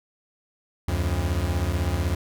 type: beating tone pair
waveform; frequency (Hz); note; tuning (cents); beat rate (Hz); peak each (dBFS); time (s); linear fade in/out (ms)
40% pulse; 73.42 / 89.42; D2 / F2; 0 / +41; 16; -25 / -24; 0.88-2.15; 5
effects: none